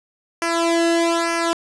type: tone with flanger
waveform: sawtooth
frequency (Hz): 335.7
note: E4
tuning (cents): +32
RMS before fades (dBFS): -19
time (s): 0.42-1.53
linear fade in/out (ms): 0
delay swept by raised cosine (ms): 0.26 to 0.88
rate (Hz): 1.1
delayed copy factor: -0.95
effects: resampled to 22050 Hz + 7-bit